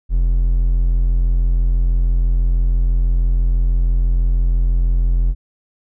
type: tone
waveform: triangle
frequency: 43.05 Hz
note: F1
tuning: 24 cents flat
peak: -10 dBFS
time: 0.09-5.35 s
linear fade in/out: 50 ms
effects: none